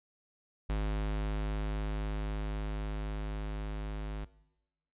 square tone with level ramp, 51.91 Hz, G#1, in tune, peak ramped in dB -30 to -36 dBFS, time 0.69-4.25 s, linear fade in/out 10 ms, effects noise-tail reverb RT60 0.9 s tail -19 dB re dry + resampled to 8000 Hz

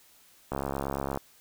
click train, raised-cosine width 1 ms, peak -17 dBFS, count 46, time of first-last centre 0.52-1.174 s, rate 68.8 Hz, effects white hiss -59 dBFS RMS until 1.4 s

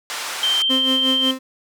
pink band-pass noise, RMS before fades -28 dBFS, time 0.1-0.62 s, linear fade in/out 0 ms, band 960 to 8800 Hz, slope 12 dB/octave
sine tone, 3136 Hz, G7, in tune, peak -16 dBFS, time 0.43-1.31 s, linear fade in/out 2 ms
35% pulse tone with tremolo, 261.6 Hz, C4, in tune, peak -17 dBFS, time 0.69-1.39 s, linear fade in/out 20 ms, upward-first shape sine, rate 5.5 Hz, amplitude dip 70%
effects none

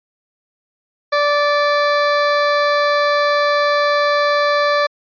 20% pulse tone, 583 Hz, D5, 13 cents flat, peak -8 dBFS, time 1.12-4.87 s, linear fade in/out 10 ms, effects resampled to 11025 Hz

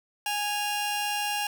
sawtooth tone pair together, 828 / 2785 Hz, G#5 / F7, -5 / -5 cents, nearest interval octave + major sixth, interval 2100 cents, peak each -25 / -28 dBFS, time 0.26-1.47 s, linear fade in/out 2 ms, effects none

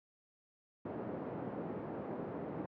white band-pass noise, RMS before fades -42 dBFS, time 0.85-2.66 s, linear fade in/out 5 ms, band 140 to 450 Hz, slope 12 dB/octave, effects high-pass 80 Hz 12 dB/octave + low-pass 2000 Hz 12 dB/octave

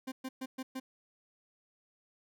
40% pulse tone bursts, 261.3 Hz, C4, 2 cents flat, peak -36 dBFS, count 5, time 0.07-0.8 s, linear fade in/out 10 ms, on 50 ms, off 120 ms, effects none

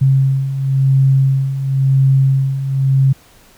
sine beating tone pair, 134.1 / 135.06 Hz, C3 / C#3, +43 / -45 cents, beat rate 0.96 Hz, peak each -17 / -11 dBFS, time 0.01-3.13 s, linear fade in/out 10 ms, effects pink hiss -47 dBFS RMS until 3.57 s

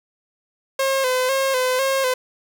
sawtooth tone with vibrato, 523.3 Hz, C5, in tune, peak -14 dBFS, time 0.79-2.14 s, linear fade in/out 5 ms, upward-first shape square, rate 2 Hz, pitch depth 48 cents each way, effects none

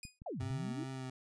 10% pulse tone with exponential decay, 2474 Hz, D#7, 10 cents flat, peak -33 dBFS, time 0.03-0.19 s, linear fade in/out 2 ms, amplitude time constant 34 ms
clicks, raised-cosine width 5 ms, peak -38 dBFS, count 4, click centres 0.052 / 0.219 / 0.432 / 0.508 s
sine exponential two-way sweep, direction down then up, 830.6 to 90.3 to 343 Hz, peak -38 dBFS, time 0.26-0.84 s, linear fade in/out 5 ms, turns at 0.42 s
25% pulse tone with vibrato, 130.81 Hz, C3, in tune, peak -37 dBFS, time 0.4-1.1 s, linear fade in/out 5 ms, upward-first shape triangle, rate 2.5 Hz, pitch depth 28 cents each way
effects resampled to 22050 Hz

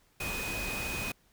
sine tone in noise, 2500 Hz, D#7, 8 cents sharp, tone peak -36 dBFS, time 0.2-1.12 s, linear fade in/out 5 ms, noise pink, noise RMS -37 dBFS, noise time 0.2-1.12 s, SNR -2 dB, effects pink hiss -67 dBFS RMS until 1.32 s

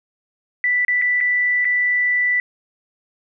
sine tone with dropouts, 1975.5 Hz, B6, in tune, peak -15 dBFS, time 0.64-2.4 s, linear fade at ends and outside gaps 1 ms, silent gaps 0.849-0.882 / 1.016-1.021 / 1.205-1.21 / 1.646-1.652 s, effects none

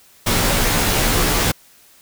pink noise with comb filter, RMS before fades -17 dBFS, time 0.26-1.52 s, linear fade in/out 10 ms, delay 15 ms, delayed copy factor -0.8, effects white hiss -50 dBFS RMS until 2.01 s

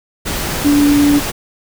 sine tone in noise, 289 Hz, D4, 28 cents flat, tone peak -8 dBFS, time 0.64-1.2 s, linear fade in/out 20 ms, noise pink, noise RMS -20 dBFS, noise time 0.25-1.32 s, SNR +9 dB, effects none

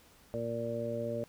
harmonic tone, 116.54 Hz, A#2, in tune, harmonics 1 / 2 / 3 / 4 / 5, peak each -41 / -40 / -44 / -39 / -36 dBFS, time 0.34-1.24 s, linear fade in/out 0 ms, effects pink hiss -61 dBFS RMS until 1.28 s

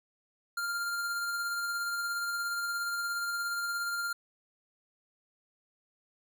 square tone with tremolo, 1396.9 Hz, F6, in tune, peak -31 dBFS, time 0.57-4.13 s, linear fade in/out 5 ms, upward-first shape sine, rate 17 Hz, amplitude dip 25%, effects none

